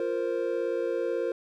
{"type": "chord", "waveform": "triangle", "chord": "F suspended fourth", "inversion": "none", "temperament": "just", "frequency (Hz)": [349.2, 465.6, 523.8], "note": ["F4", "Bb4", "C5"], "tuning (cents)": [0, -2, 2], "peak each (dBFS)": [-30, -28, -29], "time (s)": [0, 1.32], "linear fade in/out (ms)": 2, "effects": []}